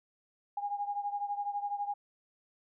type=beating tone pair; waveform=sine; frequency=813 / 825 Hz; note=G#5 / G#5; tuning=-37 / -12 cents; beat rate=12 Hz; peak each=-34 / -38 dBFS; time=0.57-1.94 s; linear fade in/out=5 ms; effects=none